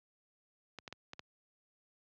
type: clicks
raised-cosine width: 0.2 ms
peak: -27 dBFS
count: 5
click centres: 0.787 / 0.878 / 0.926 / 1.134 / 1.194 s
effects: high-pass 80 Hz 12 dB/octave + low-pass 5000 Hz 12 dB/octave